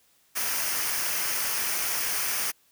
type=noise with comb filter; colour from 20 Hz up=white; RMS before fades=-28 dBFS; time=0.35-2.52 s; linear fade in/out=20 ms; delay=0.26 ms; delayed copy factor=-0.55; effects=white hiss -64 dBFS RMS until 2.71 s